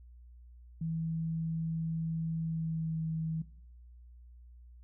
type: tone with pitch glide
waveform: sine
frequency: 162.8 to 160.65 Hz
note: E3 to E3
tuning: -21 to -44 cents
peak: -32 dBFS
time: 0.81-3.42 s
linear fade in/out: 5 ms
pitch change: -23 cents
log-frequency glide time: 2.42-2.99 s
effects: noise-tail reverb RT60 0.7 s tail -18 dB re dry + added 60 Hz sine -51 dBFS peak until 4.83 s